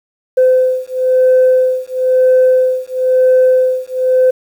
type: beating tone pair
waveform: sine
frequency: 512 / 513 Hz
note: C5 / C5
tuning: -38 / -34 cents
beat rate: 1 Hz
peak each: -10 dBFS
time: 0.37-4.31 s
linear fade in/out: 10 ms
effects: tanh soft clip ceiling -3 dBFS + 7-bit